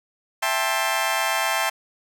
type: chord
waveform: 20% pulse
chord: A minor seventh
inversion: second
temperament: just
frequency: 660 / 792 / 880 / 1056 Hz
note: E5 / G5 / A5 / C6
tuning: +2 / +18 / 0 / +16 cents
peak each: -22 dBFS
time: 0.42-1.7 s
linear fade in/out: 10 ms
effects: none